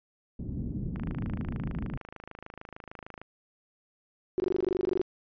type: low-pass noise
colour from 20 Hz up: white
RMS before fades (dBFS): -34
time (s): 0.39-1.97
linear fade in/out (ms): 5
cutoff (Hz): 240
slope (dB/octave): 24
type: click train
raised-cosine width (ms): 0.5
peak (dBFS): -27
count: 61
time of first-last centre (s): 0.96-3.216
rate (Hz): 26.6
type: tone bursts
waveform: sine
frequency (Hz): 367.7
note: F#4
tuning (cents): -11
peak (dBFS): -23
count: 16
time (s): 4.38-5.015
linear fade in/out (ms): 0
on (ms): 20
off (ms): 21
effects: resampled to 11025 Hz